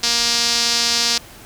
sawtooth tone with band-pass filter, 235.4 Hz, A#3, 17 cents sharp, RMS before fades -18 dBFS, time 0.03-1.18 s, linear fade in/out 5 ms, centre 5000 Hz, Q 3, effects pink hiss -41 dBFS RMS until 1.45 s

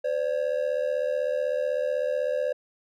triangle ring-modulated tone, 548 Hz, C#5, 20 cents flat, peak -19 dBFS, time 0.04-2.53 s, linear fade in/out 10 ms, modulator 38 Hz, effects none

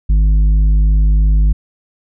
triangle tone with tanh clipping, 51.5 Hz, G#1, 14 cents flat, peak -9 dBFS, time 0.09-1.53 s, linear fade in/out 10 ms, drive 11 dB, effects none

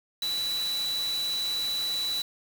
sine tone in noise, 3951 Hz, B7, in tune, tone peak -27 dBFS, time 0.22-2.22 s, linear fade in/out 2 ms, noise white, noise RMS -38 dBFS, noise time 0.22-2.22 s, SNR +8 dB, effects none

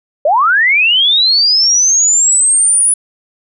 sine linear sweep, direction up, 550 to 9940 Hz, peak -7 dBFS, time 0.25-2.94 s, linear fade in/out 5 ms, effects none

